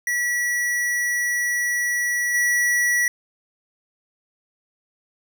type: tone with level steps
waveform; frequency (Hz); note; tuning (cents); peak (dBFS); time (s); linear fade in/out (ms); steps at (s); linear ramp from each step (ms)
square; 1940; B6; -31; -21 / -18; 0.07-3.08; 2; 2.34; 5
effects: none